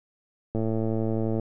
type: click train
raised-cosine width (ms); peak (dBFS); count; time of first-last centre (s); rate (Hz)
2; -15; 95; 0.55-1.397; 111
effects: none